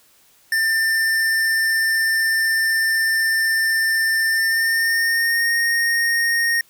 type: tone with pitch glide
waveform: square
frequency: 1792 to 1854.1 Hz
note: A6 to A#6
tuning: +31 to -10 cents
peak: -17 dBFS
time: 0.52-6.61 s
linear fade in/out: 2 ms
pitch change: +59 cents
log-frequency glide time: 4.28-5.55 s
effects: white hiss -55 dBFS RMS until 6.69 s